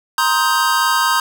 square chord, C minor seventh, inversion third, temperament just, 941.9 / 1046.5 / 1255.8 / 1569.8 Hz, Bb5 / C6 / Eb6 / G6, +18 / 0 / +16 / +2 cents, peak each -20 dBFS, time 0.18-1.2 s, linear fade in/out 2 ms, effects none

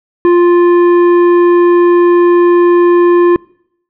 sine tone with tanh clipping, 349.2 Hz, F4, in tune, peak -6 dBFS, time 0.25-3.36 s, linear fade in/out 0 ms, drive 13 dB, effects noise-tail reverb RT60 0.7 s tail -25 dB re dry + low-pass 2000 Hz 12 dB/octave

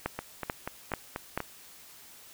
two click trains, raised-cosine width 0.5 ms, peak -14 / -18 dBFS, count 4 / 6, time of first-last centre 0.06-1.376 / 0.19-1.404 s, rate 2.28 / 4.12 Hz, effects white hiss -52 dBFS RMS until 2.33 s

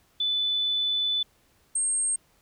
sine tone pair in turn, 3494 / 8509 Hz, A7 / C9, -13 / +28 cents, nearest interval octave + minor third, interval 1541 cents, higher second, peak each -23 dBFS, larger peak neither, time 0.2-1.23 / 1.75-2.16 s, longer first, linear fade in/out 5 ms, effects pink hiss -64 dBFS RMS until 2.41 s

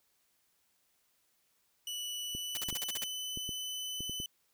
sawtooth tone with pitch glide, 2957 to 3012 Hz, F#7 to F#7, -2 to +30 cents, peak -34 dBFS, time 1.87-4.26 s, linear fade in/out 2 ms, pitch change +32 cents, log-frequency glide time 2.19-3.08 s
clicks, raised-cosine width 3 ms, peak -30 dBFS, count 8, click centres 2.35 / 2.687 / 2.727 / 3.374 / 3.492 / 4.006 / 4.096 / 4.201 s
white noise bursts, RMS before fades -37 dBFS, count 8, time 2.55-3.04 s, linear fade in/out 0 ms, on 21 ms, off 46 ms
effects white hiss -74 dBFS RMS until 4.53 s

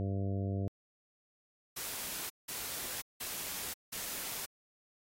harmonic tone, 98 Hz, G2, in tune, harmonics 1 / 2 / 3 / 4 / 5 / 6 / 7, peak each -33 / -39 / -43 / -45 / -47 / -49 / -50 dBFS, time 0-0.68 s, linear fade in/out 0 ms
white noise bursts, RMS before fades -40 dBFS, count 4, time 1.76-4.46 s, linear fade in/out 10 ms, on 540 ms, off 180 ms
effects AAC 48 kbps

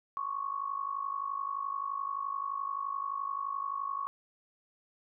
sine tone with amplitude modulation, 1108.7 Hz, C#6, in tune, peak -29 dBFS, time 0.17-4.07 s, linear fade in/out 0 ms, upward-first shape sine, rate 51.6 Hz, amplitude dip 80%, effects none

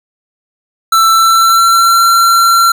square tone with pitch glide, 1333 to 1363.4 Hz, E6 to F6, +19 to -42 cents, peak -6 dBFS, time 0.92-2.72 s, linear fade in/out 5 ms, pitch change +39 cents, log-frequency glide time 1.12-2.04 s, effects none

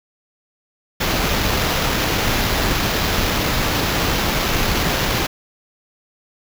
pink noise with sample-and-hold, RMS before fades -19 dBFS, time 1-5.27 s, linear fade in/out 10 ms, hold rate 8820 Hz, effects none

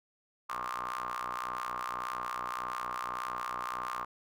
sawtooth ring-modulated tone, 61.74 Hz, B1, in tune, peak -28 dBFS, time 0.49-4.05 s, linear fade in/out 10 ms, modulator 1140 Hz, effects none

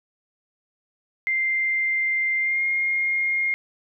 sine tone with pitch glide, 2093 to 2132 Hz, C7 to C7, 0 to +32 cents, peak -20 dBFS, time 1.27-3.54 s, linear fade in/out 0 ms, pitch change +32 cents, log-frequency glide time 2.38-2.63 s, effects none

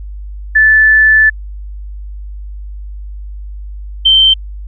sine tone pair in turn, 1748 / 3115 Hz, A6 / G7, -12 / -12 cents, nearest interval minor seventh, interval 1000 cents, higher second, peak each -4 dBFS, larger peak neither, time 0.55-1.3 / 4.05-4.34 s, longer first, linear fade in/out 10 ms, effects added 50 Hz sine -23 dBFS peak until 4.67 s

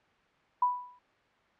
sine tone with exponential decay, 987.8 Hz, B5, in tune, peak -20 dBFS, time 0.62-0.99 s, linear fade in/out 5 ms, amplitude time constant 80 ms, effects white hiss -65 dBFS RMS until 1.59 s + low-pass 2000 Hz 12 dB/octave

